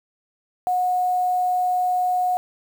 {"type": "tone with quantisation", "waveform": "sine", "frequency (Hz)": 728, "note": "F#5", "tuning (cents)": -28, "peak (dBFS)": -18, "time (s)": [0.67, 2.37], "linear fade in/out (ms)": 0, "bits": 7, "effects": []}